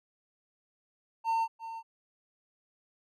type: tone with echo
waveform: triangle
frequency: 906 Hz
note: A#5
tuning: 50 cents flat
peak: -24 dBFS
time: 1.24-1.48 s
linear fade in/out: 50 ms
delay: 350 ms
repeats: 1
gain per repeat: -12 dB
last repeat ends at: 1.83 s
effects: none